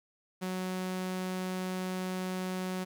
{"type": "tone", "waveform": "sawtooth", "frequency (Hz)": 185, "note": "F#3", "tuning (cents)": 0, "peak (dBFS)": -29, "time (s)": [0.41, 2.85], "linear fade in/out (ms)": 20, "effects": ["11-bit"]}